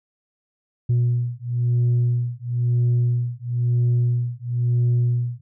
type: beating tone pair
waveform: sine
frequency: 120.5 / 121.5 Hz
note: B2 / B2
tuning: -42 / -28 cents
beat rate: 1 Hz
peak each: -19 dBFS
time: 0.89-5.41 s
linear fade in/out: 10 ms
effects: tanh soft clip ceiling -14 dBFS